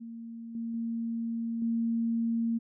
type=tone with level steps; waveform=sine; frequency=230 Hz; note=A#3; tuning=23 cents flat; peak=-39 / -32 / -30 / -26 dBFS; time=0-2.59 s; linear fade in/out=20 ms; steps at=0.55 / 0.74 / 1.62 s; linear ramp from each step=2 ms; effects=none